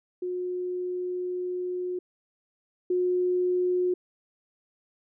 sine tone pair in turn, 361.4 / 361.4 Hz, F#4 / F#4, -41 / -41 cents, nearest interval unison, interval 0 cents, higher neither, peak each -28 / -22 dBFS, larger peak second, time 0.22-1.99 / 2.9-3.94 s, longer first, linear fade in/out 5 ms, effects none

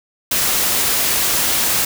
white noise, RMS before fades -17 dBFS, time 0.31-1.85 s, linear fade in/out 5 ms, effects none

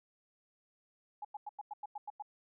sine tone bursts, 834 Hz, G#5, 7 cents sharp, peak -39 dBFS, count 9, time 1.22-2.224 s, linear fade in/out 5 ms, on 28 ms, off 94 ms, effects none

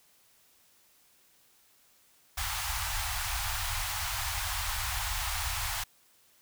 pink band-stop noise, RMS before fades -33 dBFS, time 2.37-5.84 s, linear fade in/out 10 ms, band 100 to 750 Hz, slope 48 dB/octave, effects white hiss -64 dBFS RMS until 6.41 s

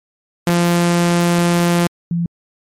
sawtooth / sine tone pair in turn, 172.9 / 170.42 Hz, F3 / F3, -17 / -42 cents, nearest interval unison, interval 25 cents, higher first, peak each -8 / -15 dBFS, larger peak first, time 0.47-1.87 / 2.11-2.26 s, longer first, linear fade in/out 2 ms, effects MP3 64 kbps

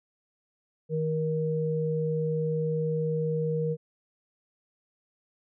sine tone pair together, 157.58 / 472.2 Hz, D#3 / A#4, +22 / +22 cents, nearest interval octave + perfect fifth, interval 1900 cents, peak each -28 dBFS, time 0.89-3.77 s, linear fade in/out 50 ms, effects none

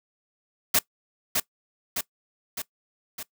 white noise with echo, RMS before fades -20 dBFS, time 0.74-0.79 s, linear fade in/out 5 ms, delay 610 ms, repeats 4, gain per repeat -4 dB, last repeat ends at 3.23 s, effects noise-tail reverb RT60 0.1 s tail -20 dB re dry

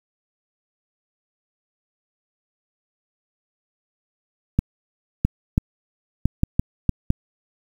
clicks, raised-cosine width 5 ms, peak -4 dBFS, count 8, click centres 4.59 / 5.25 / 5.579 / 6.256 / 6.434 / 6.595 / 6.893 / 7.104 s, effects 7-bit

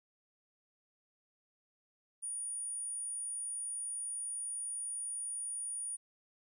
sine tone, 9510 Hz, D9, 21 cents sharp, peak -37 dBFS, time 2.22-5.97 s, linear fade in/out 20 ms, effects 13-bit

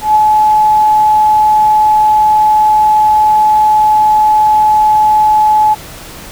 sine tone with ADSR envelope, 855 Hz, A5, 50 cents flat, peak -3 dBFS, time 0.01-5.75 s, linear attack 140 ms, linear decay 24 ms, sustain -2 dB, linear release 21 ms, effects pink hiss -30 dBFS RMS until 6.31 s

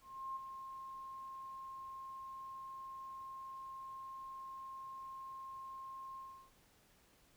sine tone with ADSR envelope, 1065 Hz, C6, 30 cents sharp, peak -39 dBFS, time 0.01-6.51 s, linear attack 350 ms, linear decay 17 ms, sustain -7 dB, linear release 330 ms, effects pink hiss -69 dBFS RMS until 7.36 s

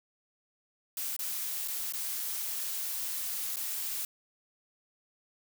blue noise with dropouts, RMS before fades -35 dBFS, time 0.97-4.05 s, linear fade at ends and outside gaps 2 ms, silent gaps 1.165-1.191 / 1.677-1.682 / 1.924-1.935 / 3.56-3.568 s, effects none

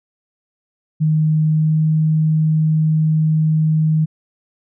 sine tone with pitch glide, 155.56 to 156.64 Hz, D#3 to D#3, 0 to +12 cents, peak -12 dBFS, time 1-4.06 s, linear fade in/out 20 ms, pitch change +12 cents, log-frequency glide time 1.48-1.83 s, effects none

